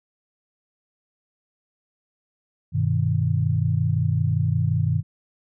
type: chord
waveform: sine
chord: G augmented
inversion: none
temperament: equal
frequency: 98 / 123.47 / 155.56 Hz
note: G2 / B2 / D#3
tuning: 0 / 0 / 0 cents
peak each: -23 dBFS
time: 2.72-5.03 s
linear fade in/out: 50 ms
effects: none